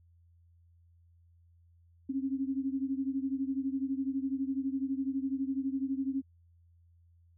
sine beating tone pair, 265.9 / 277.9 Hz, C4 / C#4, +28 / +4 cents, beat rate 12 Hz, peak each -32 / -35 dBFS, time 2.09-6.22 s, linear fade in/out 10 ms, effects added 85 Hz sine -60 dBFS peak until 7.37 s

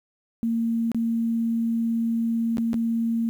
sine tone with dropouts, 229.5 Hz, A#3, 27 cents flat, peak -21 dBFS, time 0.43-3.29 s, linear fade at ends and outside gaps 0 ms, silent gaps 0.917-0.946 / 2.571-2.582 / 2.732-2.742 s, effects 9-bit

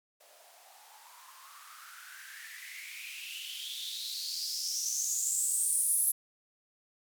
violet noise with band-pass filter sweep, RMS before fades -36 dBFS, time 0.2-6.12 s, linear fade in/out 10 ms, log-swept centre 590 to 11000 Hz, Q 7.5, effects none

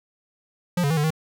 square tone with pitch steps, 176.8 / 141.9 / 162.2 / 148.1 / 158.2 Hz, F3 / C#3 / E3 / D3 / D#3, +22 / +41 / -28 / +15 / +29 cents, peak -20 dBFS, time 0.77-1.105 s, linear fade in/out 5 ms, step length 67 ms, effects none

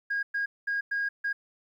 sine tone bursts at uneven times, 1633 Hz, G#6, 30 cents flat, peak -25 dBFS, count 5, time 0.1-0.23 / 0.34-0.46 / 0.67-0.81 / 0.91-1.09 / 1.24-1.33 s, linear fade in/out 10 ms, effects tanh soft clip ceiling -23 dBFS + 11-bit

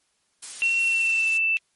blue noise, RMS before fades -34 dBFS, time 0.42-1.38 s, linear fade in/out 10 ms
sine tone with pitch glide, 2720 to 2656 Hz, F7 to E7, -46 to +12 cents, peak -19 dBFS, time 0.62-1.57 s, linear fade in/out 0 ms, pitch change -42 cents, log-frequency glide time 0.83-1.29 s
effects white hiss -69 dBFS RMS until 1.75 s + MP3 48 kbps

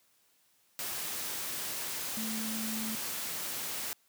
sine tone in noise, 220.4 Hz, A3, 3 cents sharp, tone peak -36 dBFS, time 2.17-2.95 s, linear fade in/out 0 ms, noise white, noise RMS -37 dBFS, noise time 0.79-3.93 s, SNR -2 dB, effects white hiss -69 dBFS RMS until 4.08 s + high-pass 100 Hz 12 dB/octave

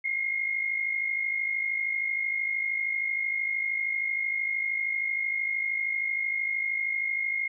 sine tone pair together, 2093 / 2146 Hz, C7 / C7, 0 / +43 cents, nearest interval unison, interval 43 cents, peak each -33 / -27 dBFS, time 0.04-7.48 s, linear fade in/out 10 ms, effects none

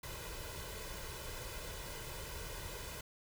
pink noise with comb filter, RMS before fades -45 dBFS, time 0.03-3.01 s, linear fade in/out 5 ms, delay 2 ms, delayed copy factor +0.65, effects none

